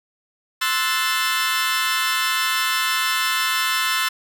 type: chord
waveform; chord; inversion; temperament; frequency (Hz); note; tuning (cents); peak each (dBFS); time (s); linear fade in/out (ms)
20% pulse; F# half-diminished seventh; second; equal; 1046.5 / 1318.5 / 1480 / 1760; C6 / E6 / F#6 / A6; 0 / 0 / 0 / 0; -20 / -19 / -22 / -19; 0.61-4.09; 10
effects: none